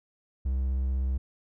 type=tone with vibrato; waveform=triangle; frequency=65.41 Hz; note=C2; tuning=in tune; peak=-23 dBFS; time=0.45-1.18 s; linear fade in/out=10 ms; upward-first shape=triangle; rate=16 Hz; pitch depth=23 cents each way; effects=none